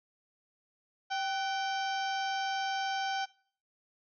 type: harmonic tone with a mistuned harmonic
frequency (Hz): 779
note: G5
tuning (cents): -11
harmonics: 1 / 2 / 3 / 4 / 5 / 6 / 7 / 8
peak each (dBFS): -32 / -37 / -45 / -41 / -49 / -48 / -46 / -52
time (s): 1.1-3.26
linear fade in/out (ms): 20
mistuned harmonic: 2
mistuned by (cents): -69
effects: noise-tail reverb RT60 0.5 s tail -23 dB re dry